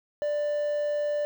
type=tone with quantisation; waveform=triangle; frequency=590 Hz; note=D5; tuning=8 cents sharp; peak=-23 dBFS; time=0.22-1.25 s; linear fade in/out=0 ms; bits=8; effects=none